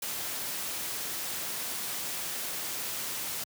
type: noise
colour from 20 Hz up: white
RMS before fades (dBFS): -35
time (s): 0.02-3.44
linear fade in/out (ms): 5
effects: high-pass 100 Hz 12 dB/octave